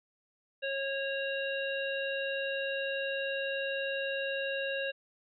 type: harmonic tone with a mistuned harmonic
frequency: 546 Hz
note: C#5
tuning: 26 cents flat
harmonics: 1 / 3 / 5 / 7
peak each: -34 / -37 / -38 / -44 dBFS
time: 0.62-4.92 s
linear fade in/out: 20 ms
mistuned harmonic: 5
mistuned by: +31 cents
effects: none